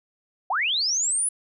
sine linear sweep, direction up, 661 to 10160 Hz, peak -21 dBFS, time 0.5-1.29 s, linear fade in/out 5 ms, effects none

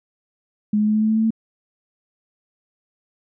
sine tone with pitch steps, 210 / 211.8 / 213.7 / 215.5 / 217.4 / 219.3 / 221.2 / 223.1 Hz, G#3 / G#3 / G#3 / A3 / A3 / A3 / A3 / A3, +19 / +34 / +50 / -36 / -21 / -6 / +9 / +24 cents, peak -15 dBFS, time 0.73-1.306 s, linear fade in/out 5 ms, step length 72 ms, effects none

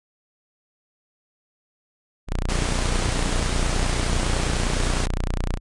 sawtooth tone, 29.82 Hz, A#0, 40 cents sharp, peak -18 dBFS, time 2.27-5.6 s, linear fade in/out 50 ms
pink low-pass noise, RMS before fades -27 dBFS, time 2.49-5.06 s, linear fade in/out 5 ms, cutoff 10000 Hz, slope 96 dB/octave
clicks, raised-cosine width 1 ms, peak -20 dBFS, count 2, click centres 3.826 / 3.843 s
effects resampled to 24000 Hz

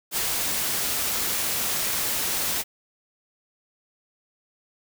white noise with ADSR envelope, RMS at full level -24 dBFS, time 0.11-2.64 s, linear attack 65 ms, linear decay 7 ms, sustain -2 dB, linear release 40 ms, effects none

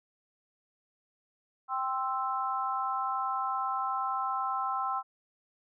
sine chord, C major, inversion second, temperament equal, 784 / 1046.5 / 1318.5 Hz, G5 / C6 / E6, 0 / 0 / 0 cents, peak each -34 / -33 / -33 dBFS, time 1.68-5.03 s, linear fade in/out 50 ms, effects none

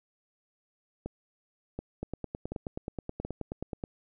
two click trains, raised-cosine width 2 ms, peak -22 / -21 dBFS, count 4 / 18, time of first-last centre 1.06-3.25 / 2.03-3.839 s, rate 1.37 / 9.4 Hz, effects none

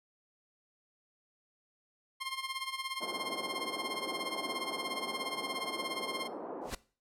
15% pulse tone with tremolo, 1061 Hz, C6, 24 cents sharp, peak -27 dBFS, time 2.2-6.28 s, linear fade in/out 20 ms, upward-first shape sine, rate 17 Hz, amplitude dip 75%
pink band-pass noise, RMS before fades -42 dBFS, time 3-6.71 s, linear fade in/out 20 ms, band 270 to 940 Hz, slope 24 dB/octave
pink noise with exponential growth, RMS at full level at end -33 dBFS, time 6.61-6.75 s, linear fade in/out 5 ms, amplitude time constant 29 ms
effects noise-tail reverb RT60 0.4 s tail -20 dB re dry + low-pass 12000 Hz 12 dB/octave

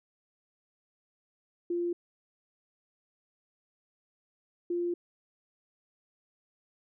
sine tone pair in turn, 347 / 348.2 Hz, F4 / F4, -11 / -5 cents, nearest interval unison, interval 6 cents, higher second, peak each -28 dBFS, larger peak neither, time 1.7-1.93 / 4.7-4.94 s, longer second, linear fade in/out 5 ms, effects none

